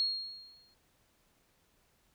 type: tone with exponential decay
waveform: sine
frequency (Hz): 4276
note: C8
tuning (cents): +37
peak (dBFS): -26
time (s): 0-0.74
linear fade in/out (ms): 0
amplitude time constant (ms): 160
effects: pink hiss -71 dBFS RMS until 2.14 s